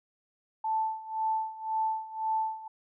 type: tone with tremolo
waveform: sine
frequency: 880 Hz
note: A5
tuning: in tune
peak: -25 dBFS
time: 0.64-2.68 s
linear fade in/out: 5 ms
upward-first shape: sine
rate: 1.9 Hz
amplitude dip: 85%
effects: none